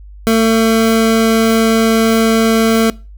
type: tone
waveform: 25% pulse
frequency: 224.6 Hz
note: A3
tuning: 36 cents sharp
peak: -5 dBFS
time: 0.27-2.9 s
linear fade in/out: 0 ms
effects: noise-tail reverb RT60 0.3 s tail -22 dB re dry + added 50 Hz sine -32 dBFS peak until 3.17 s